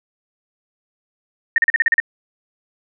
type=tone bursts; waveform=sine; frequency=1837 Hz; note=A#6; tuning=26 cents flat; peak=-10 dBFS; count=8; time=1.56-2.001 s; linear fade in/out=2 ms; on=21 ms; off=39 ms; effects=none